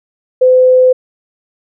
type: tone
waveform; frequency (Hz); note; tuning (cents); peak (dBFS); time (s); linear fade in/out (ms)
sine; 510; C5; -44; -4; 0.41-0.93; 10
effects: none